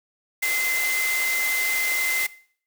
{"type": "tone in noise", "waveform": "sine", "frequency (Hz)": 2065, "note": "C7", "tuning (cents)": -23, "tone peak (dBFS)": -22, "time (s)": [0.42, 2.27], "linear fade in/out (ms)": 10, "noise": "white", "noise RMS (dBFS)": -28, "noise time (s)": [0.42, 2.27], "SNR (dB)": 3, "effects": ["noise-tail reverb RT60 0.5 s tail -18 dB re dry", "high-pass 400 Hz 12 dB/octave"]}